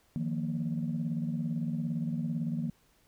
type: chord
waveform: sine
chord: Eb suspended second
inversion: none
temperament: equal with one note detuned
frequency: 156.92 / 174.61 / 233.1 Hz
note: Eb3 / F3 / Bb3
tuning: +15 / 0 / 0 cents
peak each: -33 / -35 / -33 dBFS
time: 0.16-2.7 s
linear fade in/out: 0 ms
effects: tanh soft clip ceiling -23 dBFS + pink hiss -67 dBFS RMS until 3.07 s